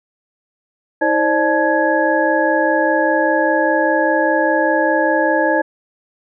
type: tone cluster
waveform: sine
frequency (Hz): 321.4 / 533 / 598 / 869 / 1666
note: E4 / C5 / D5 / A5 / G#6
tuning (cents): -44 / +32 / +31 / -22 / +5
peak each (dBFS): -19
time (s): 1.01-5.62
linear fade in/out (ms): 10
effects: none